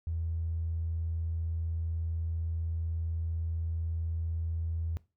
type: tone with tanh clipping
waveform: triangle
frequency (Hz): 82.1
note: E2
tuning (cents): -6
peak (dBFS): -30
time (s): 0.07-4.97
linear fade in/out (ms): 0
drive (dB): 2
effects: noise-tail reverb RT60 0.3 s tail -20 dB re dry